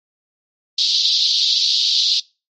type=band-pass noise; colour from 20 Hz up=white; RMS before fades=-17 dBFS; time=0.78-2.2 s; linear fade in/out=5 ms; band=3500 to 4800 Hz; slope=48 dB/octave; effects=noise-tail reverb RT60 0.3 s tail -24 dB re dry + MP3 32 kbps